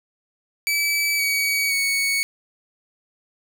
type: tone with pitch steps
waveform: sawtooth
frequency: 2300 / 2262 / 2224 Hz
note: D7 / C#7 / C#7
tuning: -37 / +34 / +5 cents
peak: -16 dBFS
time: 0.67-2.23 s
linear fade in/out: 0 ms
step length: 520 ms
effects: none